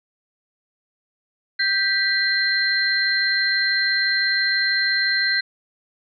sine tone cluster, 1577 / 1964 / 4147 Hz, G6 / B6 / C8, +10 / -10 / -16 cents, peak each -22 dBFS, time 1.59-5.41 s, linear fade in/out 10 ms, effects none

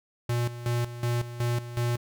square tone with tremolo, 119.8 Hz, A#2, 48 cents sharp, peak -25 dBFS, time 0.29-1.97 s, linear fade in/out 5 ms, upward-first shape square, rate 2.7 Hz, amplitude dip 75%, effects none

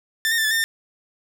sawtooth tone with pitch steps, 1778 / 1840 / 1777 / 1734 / 1812 / 1801 Hz, A6 / A#6 / A6 / A6 / A#6 / A6, +18 / -23 / +17 / -26 / -50 / +40 cents, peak -15 dBFS, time 0.25-0.64 s, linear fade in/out 0 ms, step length 65 ms, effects none

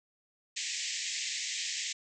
white band-pass noise, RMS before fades -36 dBFS, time 0.56-1.93 s, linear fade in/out 10 ms, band 1800 to 7700 Hz, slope 96 dB/octave, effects none

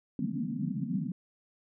white band-pass noise, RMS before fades -33 dBFS, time 0.19-1.12 s, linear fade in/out 2 ms, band 140 to 270 Hz, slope 96 dB/octave, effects none

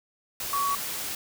sine tone in noise, 1126 Hz, C#6, 27 cents sharp, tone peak -24 dBFS, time 0.53-0.75 s, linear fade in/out 2 ms, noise white, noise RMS -33 dBFS, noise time 0.4-1.15 s, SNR +6 dB, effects none

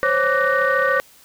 sine tone cluster, 520 / 554 / 1161 / 1496 / 1860 Hz, C5 / C#5 / D6 / F#6 / A#6, -11 / -1 / -20 / +19 / -4 cents, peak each -21 dBFS, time 0.03-1 s, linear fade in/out 0 ms, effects tanh soft clip ceiling -8 dBFS + white hiss -50 dBFS RMS until 1.24 s

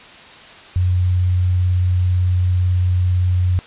sine tone with vibrato, 90.5 Hz, F#2, 38 cents flat, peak -13 dBFS, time 0.76-3.59 s, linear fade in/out 0 ms, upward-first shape square, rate 18 Hz, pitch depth 9 cents each way, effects white hiss -40 dBFS RMS until 3.66 s + resampled to 8000 Hz

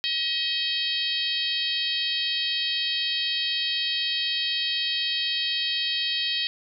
harmonic tone, 636 Hz, D#5, 38 cents sharp, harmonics 3 / 4 / 5 / 6 / 7 / 8, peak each -35 / -33 / -28 / -30 / -30 / -38 dBFS, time 0.04-6.47 s, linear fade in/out 0 ms, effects none

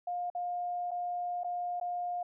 sine tone with dropouts, 709 Hz, F5, 26 cents sharp, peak -32 dBFS, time 0.07-2.23 s, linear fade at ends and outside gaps 5 ms, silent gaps 0.301-0.349 / 0.909-0.914 / 1.435-1.444 / 1.8-1.811 s, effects none

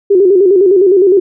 sine tone with vibrato, 380.8 Hz, F#4, 50 cents sharp, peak -4 dBFS, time 0.1-1.2 s, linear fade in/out 10 ms, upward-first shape square, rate 9.8 Hz, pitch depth 90 cents each way, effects none

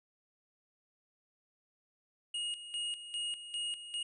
square tone with tremolo, 2869 Hz, F7, 46 cents sharp, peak -35 dBFS, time 2.34-4.03 s, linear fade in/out 5 ms, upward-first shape square, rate 2.5 Hz, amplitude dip 70%, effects resampled to 24000 Hz

